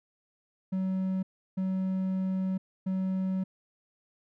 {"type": "tone bursts at uneven times", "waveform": "triangle", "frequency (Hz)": 188.5, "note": "F#3", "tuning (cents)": 32, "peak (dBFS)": -25, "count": 3, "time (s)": [[0.72, 1.23], [1.57, 2.58], [2.86, 3.44]], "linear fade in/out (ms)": 10, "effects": []}